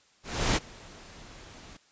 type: noise with ADSR envelope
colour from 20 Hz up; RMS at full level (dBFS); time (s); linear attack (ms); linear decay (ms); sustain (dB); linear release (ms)
pink; -24; 0.23-1.77; 330; 31; -24; 5
effects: white hiss -63 dBFS RMS until 1.91 s + resampled to 16000 Hz